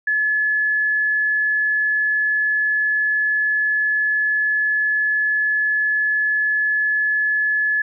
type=tone; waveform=sine; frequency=1713 Hz; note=A6; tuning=47 cents flat; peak=-16 dBFS; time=0.07-7.82 s; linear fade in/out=5 ms; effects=none